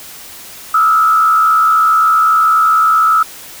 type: tone with frequency modulation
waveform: sine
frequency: 1302 Hz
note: E6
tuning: 22 cents flat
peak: -7 dBFS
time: 0.74-3.23 s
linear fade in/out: 5 ms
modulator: 72.4 Hz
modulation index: 0.71
effects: white hiss -33 dBFS RMS until 3.6 s